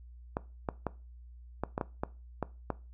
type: clicks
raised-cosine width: 1 ms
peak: -17 dBFS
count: 9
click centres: 0.369 / 0.688 / 0.867 / 1.636 / 1.779 / 1.812 / 2.035 / 2.427 / 2.703 s
effects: noise-tail reverb RT60 0.3 s tail -19 dB re dry + added 60 Hz sine -48 dBFS peak until 2.93 s